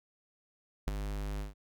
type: tone with ADSR envelope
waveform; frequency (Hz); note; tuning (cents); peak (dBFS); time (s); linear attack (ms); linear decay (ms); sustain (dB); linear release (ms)
square; 50.6; G#1; -44; -27; 0.87-1.54; 10; 14; -8; 140
effects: none